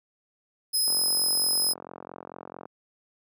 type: tone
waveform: 20% pulse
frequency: 5090 Hz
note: D#8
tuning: 39 cents sharp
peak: -17 dBFS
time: 0.73-1.74 s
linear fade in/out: 20 ms
type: click train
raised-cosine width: 1 ms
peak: -25 dBFS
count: 80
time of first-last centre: 0.88-2.655 s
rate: 44.5 Hz
effects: high-pass 200 Hz 12 dB/octave